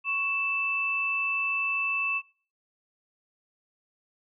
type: tone pair together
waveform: sine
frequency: 1108.7 / 2644 Hz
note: C#6 / E7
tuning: 0 / +5 cents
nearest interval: octave + minor third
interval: 1505 cents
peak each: -34 / -26 dBFS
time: 0.04-2.22 s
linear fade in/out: 50 ms
effects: noise-tail reverb RT60 0.4 s tail -20 dB re dry